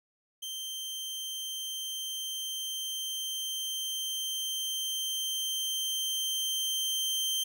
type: tone with level ramp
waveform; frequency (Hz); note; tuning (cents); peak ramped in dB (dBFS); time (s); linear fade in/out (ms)
sawtooth; 3136; G7; 0; -33 to -25; 0.42-7.44; 10
effects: none